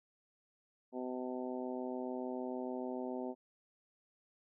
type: harmonic tone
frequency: 126.8 Hz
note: B2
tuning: 46 cents sharp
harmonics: 2 / 3 / 4 / 5 / 6 / 7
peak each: -41 / -43 / -46 / -46 / -51 / -50 dBFS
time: 0.92-3.35 s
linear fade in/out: 50 ms
effects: none